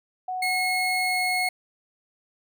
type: tone with pitch glide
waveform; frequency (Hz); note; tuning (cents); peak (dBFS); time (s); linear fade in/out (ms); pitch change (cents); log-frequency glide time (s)
sine; 740 to 734.5; F#5 to F#5; 0 to -13; -27; 0.28-1.49; 5; -13; 1.02-1.21
type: tone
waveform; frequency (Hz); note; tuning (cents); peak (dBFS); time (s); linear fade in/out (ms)
35% pulse; 2170; C#7; -37; -22; 0.42-1.49; 5
effects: none